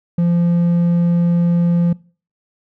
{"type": "tone with hard clipping", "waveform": "sine", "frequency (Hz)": 172.3, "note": "F3", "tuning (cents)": -23, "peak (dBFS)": -13, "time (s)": [0.18, 1.93], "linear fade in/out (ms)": 5, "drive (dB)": 3, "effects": ["noise-tail reverb RT60 0.4 s tail -22 dB re dry"]}